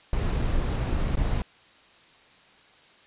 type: noise with dropouts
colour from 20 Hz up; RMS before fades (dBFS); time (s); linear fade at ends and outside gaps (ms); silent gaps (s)
brown; -25; 0.13-1.42; 1; 0.418-0.422 / 1.155-1.17
effects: white hiss -55 dBFS RMS until 3.06 s + resampled to 8000 Hz